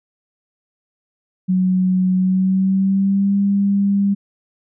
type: tone with pitch glide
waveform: sine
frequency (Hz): 185 to 199.43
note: F#3 to G3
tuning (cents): 0 to +30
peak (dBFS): -13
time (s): 1.48-4.15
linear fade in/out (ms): 20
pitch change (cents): +130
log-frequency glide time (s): 2.16-3.36
effects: none